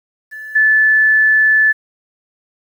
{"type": "tone with level steps", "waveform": "sine", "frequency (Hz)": 1741, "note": "A6", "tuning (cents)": -19, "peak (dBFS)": [-27, -8], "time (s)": [0.31, 1.73], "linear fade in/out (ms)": 20, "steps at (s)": 0.55, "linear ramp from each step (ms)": 10, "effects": ["8-bit"]}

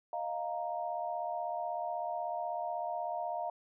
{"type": "chord", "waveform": "sine", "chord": "Eb suspended second", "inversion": "none", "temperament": "equal", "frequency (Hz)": [622.3, 698.5, 932.3], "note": ["Eb5", "F5", "Bb5"], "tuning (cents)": [0, 0, 0], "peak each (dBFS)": [-40, -36, -40], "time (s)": [0.13, 3.5], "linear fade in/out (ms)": 2, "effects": []}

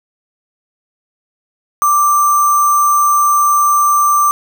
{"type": "tone with sample-and-hold", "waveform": "sine", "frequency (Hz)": 1174.7, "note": "D6", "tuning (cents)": 0, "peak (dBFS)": -8, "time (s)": [1.82, 4.31], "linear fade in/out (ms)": 0, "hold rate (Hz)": 7350, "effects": []}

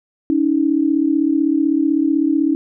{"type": "tone pair together", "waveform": "sine", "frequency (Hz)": [282.5, 318.4], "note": ["C#4", "D#4"], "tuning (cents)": [33, 40], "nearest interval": "major second", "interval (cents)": 207, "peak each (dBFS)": -16, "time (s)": [0.3, 2.55], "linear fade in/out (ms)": 0, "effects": []}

